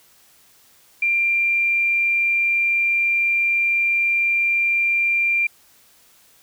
sine tone, 2378 Hz, D7, 21 cents sharp, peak -16 dBFS, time 1.02-5.47 s, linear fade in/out 5 ms, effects white hiss -54 dBFS RMS until 6.42 s

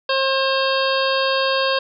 harmonic tone with a mistuned harmonic, 535 Hz, C5, 38 cents sharp, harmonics 1 / 2 / 3 / 5 / 6 / 7 / 8 / 9, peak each -20 / -23 / -25 / -27 / -28 / -28 / -29 / -30 dBFS, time 0.09-1.79 s, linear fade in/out 5 ms, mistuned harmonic 8, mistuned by +49 cents, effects none

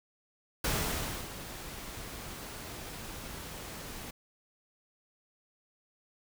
pink noise with ADSR envelope, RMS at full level -30 dBFS, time 0.64-4.11 s, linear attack 5 ms, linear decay 640 ms, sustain -13 dB, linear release 9 ms, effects none

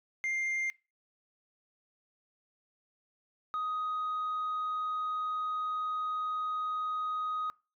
sine tone pair in turn, 2104 / 1251 Hz, C7 / D#6, +9 / +9 cents, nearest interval major sixth, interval 900 cents, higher first, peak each -27 / -29 dBFS, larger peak first, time 0.24-0.7 / 3.54-7.5 s, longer second, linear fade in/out 0 ms, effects noise-tail reverb RT60 0.3 s tail -25 dB re dry + tanh soft clip ceiling -29 dBFS

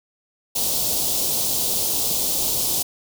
white band-stop noise, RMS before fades -22 dBFS, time 0.55-2.83 s, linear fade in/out 10 ms, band 850 to 3400 Hz, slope 24 dB/octave, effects none

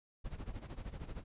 brown noise with tremolo, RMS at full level -41 dBFS, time 0.24-1.24 s, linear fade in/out 20 ms, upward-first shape sine, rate 13 Hz, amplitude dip 80%, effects resampled to 8000 Hz

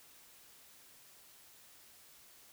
silence, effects white hiss -60 dBFS RMS until 2.52 s

